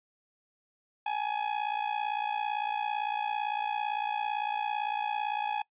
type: tone with amplitude modulation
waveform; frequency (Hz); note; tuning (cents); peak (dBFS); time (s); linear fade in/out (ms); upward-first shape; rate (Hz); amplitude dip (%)
45% pulse; 839; G#5; +17; -26; 1.06-5.62; 5; sine; 57.8; 80
effects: noise-tail reverb RT60 0.1 s tail -22 dB re dry + resampled to 8000 Hz